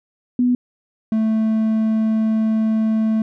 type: tone pair in turn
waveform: sine / triangle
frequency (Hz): 246.9 / 220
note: B3 / A3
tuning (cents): 0 / 0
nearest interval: major second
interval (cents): 200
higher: first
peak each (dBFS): -13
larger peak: neither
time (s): 0.39-0.55 / 1.12-3.22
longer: second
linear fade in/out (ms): 2
effects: none